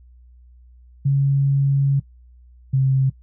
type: tone pair in turn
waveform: sine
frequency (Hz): 138.59 / 133.39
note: C#3 / C3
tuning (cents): 0 / +34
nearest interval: minor second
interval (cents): 66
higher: first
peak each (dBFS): -14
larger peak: neither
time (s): 1.05-2 / 2.73-3.1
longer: first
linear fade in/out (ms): 10
effects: noise-tail reverb RT60 0.1 s tail -20 dB re dry + added 61 Hz sine -45 dBFS peak until 3.22 s